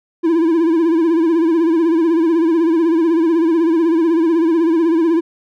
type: tone with vibrato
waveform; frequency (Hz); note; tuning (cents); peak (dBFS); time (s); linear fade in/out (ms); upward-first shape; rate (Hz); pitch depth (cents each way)
triangle; 329.9; E4; +1; -9; 0.23-5.21; 20; sine; 16; 82
effects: none